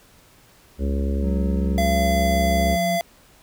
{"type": "harmonic tone", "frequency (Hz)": 69.3, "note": "C#2", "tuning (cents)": 0, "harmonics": [1, 3, 4, 5, 6, 7, 8], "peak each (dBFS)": [-21, -28, -32, -36, -34, -38, -36], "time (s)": [0.78, 2.78], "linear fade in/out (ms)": 50}
{"type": "tone with pitch glide", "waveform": "triangle", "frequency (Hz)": [185, 179.32], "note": ["F#3", "F3"], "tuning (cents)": [0, 46], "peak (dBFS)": -22, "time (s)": [1.21, 3], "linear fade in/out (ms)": 50, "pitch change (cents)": -54, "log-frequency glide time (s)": [1.79, 2.75]}
{"type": "tone", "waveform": "square", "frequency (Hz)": 680, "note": "F5", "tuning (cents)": -46, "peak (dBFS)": -21, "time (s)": [1.78, 3.01], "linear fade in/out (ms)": 0}
{"effects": ["pink hiss -53 dBFS RMS until 3.42 s"]}